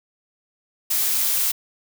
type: noise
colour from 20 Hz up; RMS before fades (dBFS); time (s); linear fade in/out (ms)
blue; -21; 0.9-1.52; 10
effects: none